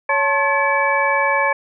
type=tone cluster; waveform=sine; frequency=558 / 883 / 1073 / 1713 / 2292 Hz; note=C#5 / A5 / C6 / A6 / D7; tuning=+11 / +6 / +43 / -47 / -43 cents; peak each=-21 dBFS; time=0.09-1.53 s; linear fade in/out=5 ms; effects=none

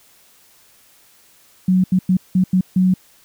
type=tone bursts at uneven times; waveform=sine; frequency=185 Hz; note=F#3; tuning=in tune; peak=-11 dBFS; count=6; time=1.68-1.84 / 1.92-1.99 / 2.09-2.17 / 2.35-2.44 / 2.53-2.61 / 2.76-2.94 s; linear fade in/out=5 ms; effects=white hiss -52 dBFS RMS until 3.24 s

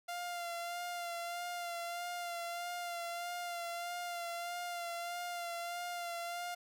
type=tone with vibrato; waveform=sawtooth; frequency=695 Hz; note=F5; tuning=9 cents flat; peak=-35 dBFS; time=0.08-6.55 s; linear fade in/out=10 ms; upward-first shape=sine; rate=1.6 Hz; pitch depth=26 cents each way; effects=none

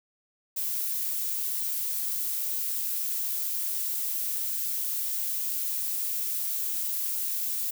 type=noise; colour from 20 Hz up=violet; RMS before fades=-30 dBFS; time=0.56-7.71 s; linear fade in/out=10 ms; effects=none

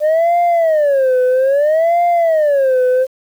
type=tone with vibrato; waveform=sine; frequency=593 Hz; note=D5; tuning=17 cents sharp; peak=-7 dBFS; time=0-3.07 s; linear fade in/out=50 ms; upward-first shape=sine; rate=0.61 Hz; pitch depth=280 cents each way; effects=tanh soft clip ceiling -9 dBFS + 7-bit

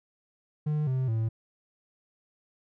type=tone with pitch steps; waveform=triangle; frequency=151.2 / 130.12 / 111.97 Hz; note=D#3 / C3 / A2; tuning=-49 / -9 / +31 cents; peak=-23 dBFS; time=0.66-1.29 s; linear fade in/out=10 ms; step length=210 ms; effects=none

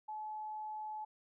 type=tone; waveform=sine; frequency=858 Hz; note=A5; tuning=44 cents flat; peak=-40 dBFS; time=0.08-1.05 s; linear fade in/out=10 ms; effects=none

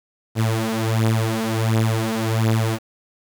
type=beating tone pair; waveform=sawtooth; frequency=111.1 / 112.5 Hz; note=A2 / A2; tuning=+17 / +39 cents; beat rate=1.4 Hz; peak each=-17 dBFS; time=0.35-2.79 s; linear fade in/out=50 ms; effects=7-bit

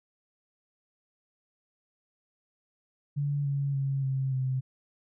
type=tone with pitch steps; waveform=sine; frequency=143.5 / 140.14 / 136.86 / 133.66 / 130.53 Hz; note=D3 / C#3 / C#3 / C3 / C3; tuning=-40 / +19 / -22 / +37 / -4 cents; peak=-26 dBFS; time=3.16-4.61 s; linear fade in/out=20 ms; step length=290 ms; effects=none

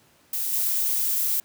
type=noise with level steps; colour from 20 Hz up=violet; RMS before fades=-27 / -24 dBFS; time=0.33-1.4 s; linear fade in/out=2 ms; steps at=0.53 s; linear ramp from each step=2 ms; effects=pink hiss -59 dBFS RMS until 1.44 s + high-pass 100 Hz 12 dB/octave

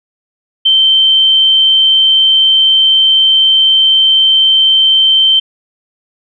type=tone; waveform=sine; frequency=3112 Hz; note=G7; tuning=13 cents flat; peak=-5 dBFS; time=0.65-5.4 s; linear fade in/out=10 ms; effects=none

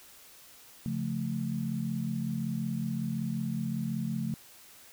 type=chord; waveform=sine; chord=Db augmented; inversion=none; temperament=equal; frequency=138.59 / 174.61 / 220 Hz; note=Db3 / F3 / A3; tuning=0 / 0 / 0 cents; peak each=-35 / -35 / -33 dBFS; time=0.86-4.34 s; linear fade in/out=0 ms; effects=white hiss -54 dBFS RMS until 4.92 s

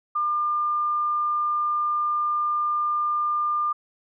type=tone; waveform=sine; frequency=1200 Hz; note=D6; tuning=37 cents sharp; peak=-21 dBFS; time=0.15-3.73 s; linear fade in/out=10 ms; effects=none

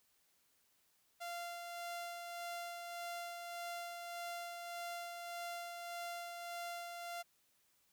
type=tone with tremolo; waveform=sawtooth; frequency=692 Hz; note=F5; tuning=16 cents flat; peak=-38 dBFS; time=1.2-7.23 s; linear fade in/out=20 ms; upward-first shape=sine; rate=1.7 Hz; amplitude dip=35%; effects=white hiss -75 dBFS RMS until 7.92 s

